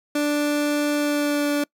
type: tone with pitch glide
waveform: 30% pulse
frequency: 293.7 to 290.5 Hz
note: D4 to D4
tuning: 0 to -19 cents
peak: -17 dBFS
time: 0.15-1.64 s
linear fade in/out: 5 ms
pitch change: -19 cents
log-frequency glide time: 0.95-1.5 s
effects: noise-tail reverb RT60 0.1 s tail -25 dB re dry